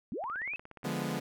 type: linear sweep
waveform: sine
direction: up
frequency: 170.2 to 2637 Hz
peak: -34 dBFS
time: 0.12-0.56 s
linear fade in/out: 0 ms
type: click train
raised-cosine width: 0.5 ms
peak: -33 dBFS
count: 12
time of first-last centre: 0.24-0.891 s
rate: 16.9 Hz
type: chord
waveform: sawtooth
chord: D diminished seventh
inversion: none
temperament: equal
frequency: 146.83 / 174.61 / 207.7 / 246.9 Hz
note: D3 / F3 / Ab3 / Cb4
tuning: 0 / 0 / 0 / 0 cents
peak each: -34 dBFS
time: 0.84-1.2 s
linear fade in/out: 10 ms
effects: none